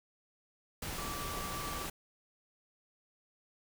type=tone in noise; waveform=sine; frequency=1160 Hz; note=D6; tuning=22 cents flat; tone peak=-42 dBFS; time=0.98-1.86 s; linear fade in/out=5 ms; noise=pink; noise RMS=-40 dBFS; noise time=0.82-1.9 s; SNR=-5 dB; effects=none